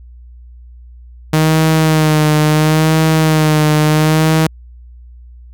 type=tone with vibrato; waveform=sawtooth; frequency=155.56 Hz; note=D#3; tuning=in tune; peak=-5 dBFS; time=1.33-4.47 s; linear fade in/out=5 ms; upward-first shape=sine; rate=0.73 Hz; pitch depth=37 cents each way; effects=added 60 Hz sine -34 dBFS peak until 5.53 s